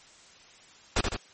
pink noise with echo, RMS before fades -24 dBFS, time 0.96-1.01 s, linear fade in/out 5 ms, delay 78 ms, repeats 2, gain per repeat -4 dB, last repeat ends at 1.166 s, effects white hiss -54 dBFS RMS until 1.33 s + MP3 32 kbps

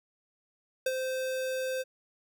square tone with ADSR envelope, 519 Hz, C5, 14 cents flat, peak -25 dBFS, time 0.86-1.84 s, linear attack 5 ms, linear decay 40 ms, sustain -6 dB, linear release 31 ms, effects none

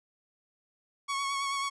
sawtooth tone with vibrato, 1108.7 Hz, C#6, in tune, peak -26 dBFS, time 1.08-1.7 s, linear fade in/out 20 ms, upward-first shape sine, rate 9.2 Hz, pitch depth 24 cents each way, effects resampled to 22050 Hz

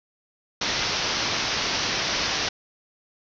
white low-pass noise, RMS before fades -26 dBFS, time 0.61-2.49 s, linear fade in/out 5 ms, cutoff 6000 Hz, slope 96 dB/octave, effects none

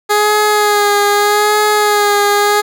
15% pulse tone with vibrato, 415.3 Hz, G#4, in tune, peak -3 dBFS, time 0.09-2.62 s, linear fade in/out 20 ms, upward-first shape sine, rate 0.81 Hz, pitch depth 28 cents each way, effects none

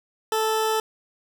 20% pulse tone, 438.8 Hz, A4, 5 cents flat, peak -16 dBFS, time 0.32-0.8 s, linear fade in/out 2 ms, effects none

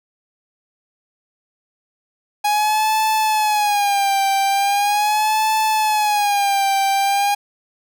45% pulse tone with vibrato, 827 Hz, G#5, 8 cents flat, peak -15 dBFS, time 2.44-7.35 s, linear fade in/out 10 ms, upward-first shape sine, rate 0.4 Hz, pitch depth 92 cents each way, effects none

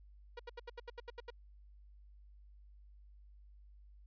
sawtooth tone bursts, 478.6 Hz, A#4, 46 cents sharp, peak -40 dBFS, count 10, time 0.37-1.304 s, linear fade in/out 5 ms, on 25 ms, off 76 ms, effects added 50 Hz sine -56 dBFS peak until 4.06 s + resampled to 11025 Hz

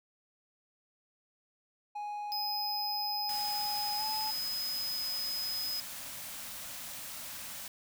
triangle tone with pitch glide, 830.6 to 862.9 Hz, G#5 to A5, 0 to -34 cents, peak -34 dBFS, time 1.95-4.31 s, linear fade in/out 10 ms, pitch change +66 cents, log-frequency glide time 3.98-4.03 s
square tone, 5050 Hz, D#8, 25 cents sharp, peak -34 dBFS, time 2.32-5.8 s, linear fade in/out 0 ms
white band-stop noise, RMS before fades -43 dBFS, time 3.29-7.68 s, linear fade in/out 2 ms, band 320 to 500 Hz, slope 96 dB/octave
effects none

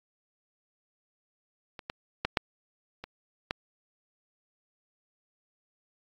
clicks, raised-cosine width 0.3 ms, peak -25 / -18 / -10 / -8 / -23 / -13 dBFS, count 6, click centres 1.792 / 1.899 / 2.25 / 2.372 / 3.04 / 3.509 s, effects AAC 64 kbps

